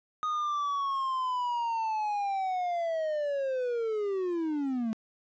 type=linear sweep; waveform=triangle; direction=down; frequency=1244.5 to 215.6 Hz; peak=-26 dBFS; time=0.23-4.93 s; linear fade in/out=0 ms; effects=resampled to 16000 Hz + 11-bit